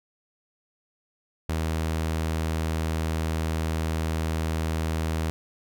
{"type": "tone", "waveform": "sawtooth", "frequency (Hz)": 80, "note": "D#2", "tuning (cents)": 49, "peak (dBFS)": -21, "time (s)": [1.49, 5.3], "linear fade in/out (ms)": 0, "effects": []}